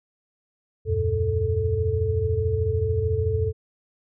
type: tone cluster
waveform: sine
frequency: 79 / 92.6 / 117.4 / 439.2 Hz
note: D#2 / F#2 / A#2 / A4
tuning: +27 / +2 / +13 / -3 cents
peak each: -28 / -24 / -29 / -25 dBFS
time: 0.85-3.53 s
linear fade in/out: 50 ms
effects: none